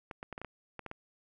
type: clicks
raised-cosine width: 0.5 ms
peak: -26 dBFS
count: 9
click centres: 0.112 / 0.229 / 0.327 / 0.379 / 0.416 / 0.447 / 0.793 / 0.863 / 0.914 s
effects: none